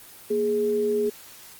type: tone pair together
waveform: sine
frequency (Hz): 234.1 / 417.1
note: A#3 / G#4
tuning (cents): +8 / +7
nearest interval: minor seventh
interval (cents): 999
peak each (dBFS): -30 / -21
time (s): 0.3-1.1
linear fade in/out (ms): 10
effects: white hiss -46 dBFS RMS until 1.59 s + Opus 24 kbps